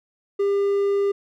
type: tone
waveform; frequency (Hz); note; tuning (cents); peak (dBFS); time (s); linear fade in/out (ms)
triangle; 400.2; G4; +36; -16; 0.39-1.12; 10
effects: none